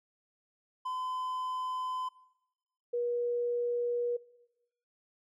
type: tone pair in turn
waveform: triangle / sine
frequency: 1019 / 480.9 Hz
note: C6 / B4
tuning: -46 / -46 cents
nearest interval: octave + minor second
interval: 1300 cents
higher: first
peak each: -31 / -29 dBFS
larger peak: second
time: 0.85-2.09 / 2.93-4.17 s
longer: neither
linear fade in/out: 10 ms
effects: noise-tail reverb RT60 1.0 s tail -21 dB re dry